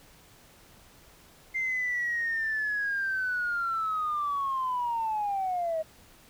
sine linear sweep, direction down, 2097 to 625 Hz, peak -26 dBFS, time 1.54-5.83 s, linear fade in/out 20 ms, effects tanh soft clip ceiling -22 dBFS + pink hiss -56 dBFS RMS until 6.29 s

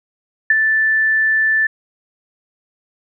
sine tone with ADSR envelope, 1760 Hz, A6, in tune, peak -7 dBFS, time 0.5-1.67 s, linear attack 4 ms, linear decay 28 ms, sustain -5 dB, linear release 6 ms, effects none

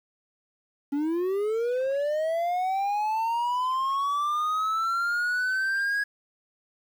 triangle linear sweep, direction up, 277.2 to 1661.2 Hz, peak -22 dBFS, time 0.92-6.04 s, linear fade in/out 10 ms, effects 9-bit

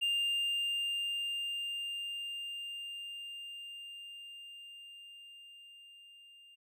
triangle tone with level ramp, 2801 Hz, F7, 4 cents sharp, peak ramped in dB -27 to -54 dBFS, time 0.01-6.56 s, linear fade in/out 20 ms, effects none

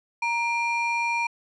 triangle ring-modulated tone, 1661.2 Hz, G#6, in tune, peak -18 dBFS, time 0.22-1.27 s, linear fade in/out 5 ms, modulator 724 Hz, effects resampled to 22050 Hz

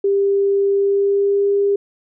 sine tone with pitch glide, 397.3 to 401.5 Hz, G4 to G4, +23 to +41 cents, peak -13 dBFS, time 0.04-1.76 s, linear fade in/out 5 ms, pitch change +18 cents, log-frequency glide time 0.73-1.5 s, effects none

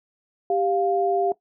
sine tone pair together, 393.5 / 701.1 Hz, G4 / F5, +7 / +7 cents, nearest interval minor seventh, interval 1000 cents, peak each -22 dBFS, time 0.5-1.32 s, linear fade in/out 2 ms, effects noise-tail reverb RT60 0.1 s tail -17 dB re dry

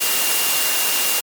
sine tone in noise, 2797 Hz, F7, 2 cents sharp, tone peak -26 dBFS, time 0-1.21 s, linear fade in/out 20 ms, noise white, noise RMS -19 dBFS, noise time 0-1.21 s, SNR -10 dB, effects high-pass 300 Hz 12 dB/octave + MP3 96 kbps

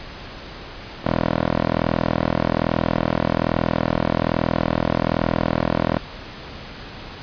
10% pulse tone with band-pass filter, 41.2 Hz, E1, in tune, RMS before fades -21 dBFS, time 1.04-5.98 s, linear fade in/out 10 ms, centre 630 Hz, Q 0.72, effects pink hiss -36 dBFS RMS until 7.22 s + resampled to 11025 Hz

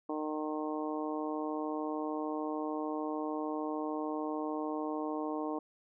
harmonic tone, 153.3 Hz, D#3, 25 cents flat, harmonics 2 / 3 / 4 / 5 / 6 / 7, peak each -36 / -40 / -42 / -43 / -44 / -44 dBFS, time 0.09-5.59 s, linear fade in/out 5 ms, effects none

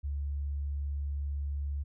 sine tone, 71.2 Hz, C#2, 47 cents sharp, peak -31 dBFS, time 0.03-1.84 s, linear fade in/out 20 ms, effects none

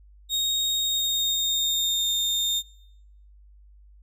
35% pulse tone with pitch glide, 3729 to 3650 Hz, A#7 to A#7, 0 to -37 cents, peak -21 dBFS, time 0.29-2.63 s, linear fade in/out 50 ms, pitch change -37 cents, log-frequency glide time 0.75-2.08 s, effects noise-tail reverb RT60 0.8 s tail -23 dB re dry + added 50 Hz sine -49 dBFS peak until 4.02 s

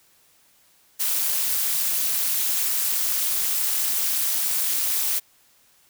blue noise with amplitude modulation, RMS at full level -20 dBFS, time 0.99-5.2 s, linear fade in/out 20 ms, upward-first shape sine, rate 266 Hz, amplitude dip 75%, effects white hiss -59 dBFS RMS until 5.89 s

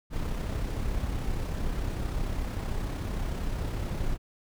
brown noise with amplitude modulation, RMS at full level -29 dBFS, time 0.1-4.18 s, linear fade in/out 50 ms, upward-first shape sine, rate 33.3 Hz, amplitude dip 35%, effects none

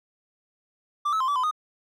triangle tone with pitch steps, 1175 / 1298 / 1044 / 1152 / 1015 / 1239 Hz, D6 / E6 / C6 / D6 / B5 / D#6, +1 / -27 / -4 / -34 / +47 / -8 cents, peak -20 dBFS, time 1.05-1.512 s, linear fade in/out 10 ms, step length 77 ms, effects none

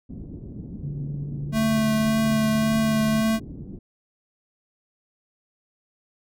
white low-pass noise, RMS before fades -37 dBFS, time 0.09-3.79 s, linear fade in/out 10 ms, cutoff 280 Hz, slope 24 dB/octave
sine tone with pitch glide, 143.5 to 146.52 Hz, D3 to D3, -40 to -4 cents, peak -28 dBFS, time 0.83-3.21 s, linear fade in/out 5 ms, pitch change +36 cents, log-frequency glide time 2.38-2.6 s
square tone with vibrato, 220 Hz, A3, in tune, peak -20 dBFS, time 1.52-3.4 s, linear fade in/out 50 ms, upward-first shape triangle, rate 1.8 Hz, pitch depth 14 cents each way
effects none

